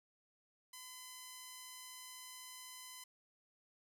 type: tone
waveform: 5% pulse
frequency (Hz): 1016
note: B5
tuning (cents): +49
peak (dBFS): -38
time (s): 0.73-3.04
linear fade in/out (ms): 5
effects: none